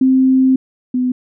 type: tone pair in turn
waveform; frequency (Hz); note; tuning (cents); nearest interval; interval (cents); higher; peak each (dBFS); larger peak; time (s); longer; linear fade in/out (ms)
sine; 261.6 / 251.7; C4 / B3; 0 / +33; minor second; 67; first; -8 / -13; first; 0.01-0.56 / 0.94-1.12; first; 5
effects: none